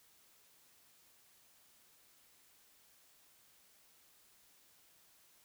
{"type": "silence", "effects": ["white hiss -67 dBFS RMS until 5.44 s"]}